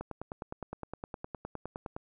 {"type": "click train", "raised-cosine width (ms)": 1, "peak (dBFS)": -24, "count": 20, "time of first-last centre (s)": [0.01, 1.965], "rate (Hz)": 9.72, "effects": []}